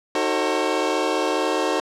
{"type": "chord", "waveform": "25% pulse", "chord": "D# diminished seventh", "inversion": "none", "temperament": "just", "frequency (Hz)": [311.1, 373.4, 448, 537.6], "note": ["D#4", "F#4", "A4", "C5"], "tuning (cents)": [0, 16, 31, 47], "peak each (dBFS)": -22, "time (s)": [0.15, 1.8], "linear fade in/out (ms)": 2, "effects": ["low-pass 7000 Hz 12 dB/octave"]}